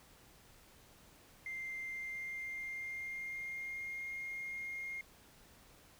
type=tone with pitch glide; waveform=triangle; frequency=2093 to 2131 Hz; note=C7 to C7; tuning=0 to +31 cents; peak=-37 dBFS; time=1.46-5.01 s; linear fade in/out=2 ms; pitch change=+31 cents; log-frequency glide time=1.83-4.09 s; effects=tanh soft clip ceiling -37 dBFS + pink hiss -62 dBFS RMS until 5.99 s